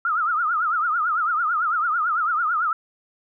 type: tone with vibrato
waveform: sine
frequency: 1318.5 Hz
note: E6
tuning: in tune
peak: -19 dBFS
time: 0.05-2.73 s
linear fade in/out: 2 ms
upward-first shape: triangle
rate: 9 Hz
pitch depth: 180 cents each way
effects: none